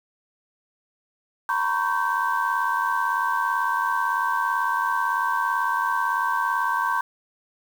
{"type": "tone cluster", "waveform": "sine", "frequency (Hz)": [928, 1006, 1109, 1552], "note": ["A#5", "B5", "C#6", "G6"], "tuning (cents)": [-8, 32, 0, -18], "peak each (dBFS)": -26, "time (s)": [1.49, 7.01], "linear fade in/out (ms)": 2, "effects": ["tanh soft clip ceiling -11 dBFS", "7-bit"]}